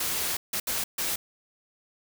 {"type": "noise bursts at uneven times", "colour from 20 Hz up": "white", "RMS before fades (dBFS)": -29, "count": 4, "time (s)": [[0, 0.37], [0.53, 0.6], [0.67, 0.84], [0.98, 1.16]], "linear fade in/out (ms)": 5, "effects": []}